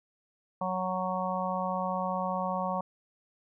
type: harmonic tone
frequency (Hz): 185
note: F#3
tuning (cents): 0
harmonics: 1 / 3 / 4 / 5 / 6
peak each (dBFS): -35 / -35 / -35 / -35 / -35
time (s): 0.61-2.81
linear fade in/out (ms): 5
effects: none